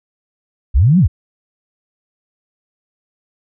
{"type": "linear two-way sweep", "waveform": "sine", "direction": "up then down", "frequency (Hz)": [46.44, 196.7, 46.44], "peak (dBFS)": -7, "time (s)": [0.74, 1.08], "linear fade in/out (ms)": 20, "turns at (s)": 0.99, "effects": []}